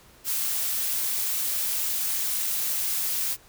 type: noise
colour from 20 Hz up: blue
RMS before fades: -27 dBFS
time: 0.24-3.37 s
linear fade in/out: 50 ms
effects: pink hiss -54 dBFS RMS until 3.48 s